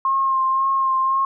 sine tone with vibrato, 1067 Hz, C6, 34 cents sharp, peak -16 dBFS, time 0.05-1.25 s, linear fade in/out 2 ms, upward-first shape sine, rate 1.9 Hz, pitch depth 22 cents each way, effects none

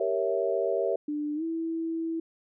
sine chord, G diminished seventh, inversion none, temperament equal, 392 / 466.2 / 554.4 / 659.3 Hz, G4 / Bb4 / Db5 / Fb5, 0 / 0 / 0 / 0 cents, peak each -30 dBFS, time 0-0.96 s, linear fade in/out 5 ms
sine tone with pitch glide, 297 to 327.6 Hz, D4 to E4, +20 to -11 cents, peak -28 dBFS, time 1.08-2.2 s, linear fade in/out 5 ms, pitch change +169 cents, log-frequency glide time 1.35-1.43 s
effects none

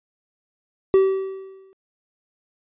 triangle tone with exponential decay, 384.4 Hz, G4, 34 cents flat, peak -8 dBFS, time 0.94-1.73 s, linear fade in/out 0 ms, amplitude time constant 170 ms, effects resampled to 8000 Hz

